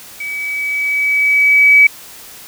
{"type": "tone with level ramp", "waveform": "sine", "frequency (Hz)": 2282, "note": "C#7", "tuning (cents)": 50, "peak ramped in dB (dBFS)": [-21, -3], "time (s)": [0.2, 1.87], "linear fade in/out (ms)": 5, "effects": ["white hiss -36 dBFS RMS until 2.47 s"]}